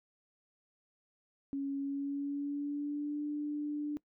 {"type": "tone with pitch glide", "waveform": "sine", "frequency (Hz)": [277.2, 295.4], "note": ["C#4", "D4"], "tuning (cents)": [0, 10], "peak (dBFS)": -33, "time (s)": [1.53, 3.97], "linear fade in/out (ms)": 0, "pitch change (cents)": 110, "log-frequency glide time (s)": [1.78, 3.23], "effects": ["noise-tail reverb RT60 0.1 s tail -22 dB re dry"]}